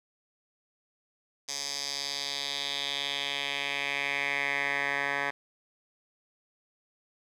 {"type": "tone with band-pass filter sweep", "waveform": "10% pulse", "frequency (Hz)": 141, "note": "C#3", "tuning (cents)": 30, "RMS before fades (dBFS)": -32, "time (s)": [1.48, 5.31], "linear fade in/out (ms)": 10, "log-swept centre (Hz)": [5700, 1600], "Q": 3, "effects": []}